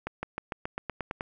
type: accelerating click train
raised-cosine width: 0.5 ms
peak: -17 dBFS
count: 10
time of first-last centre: 0.07-1.209 s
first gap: 160 ms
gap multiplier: 0.94
effects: none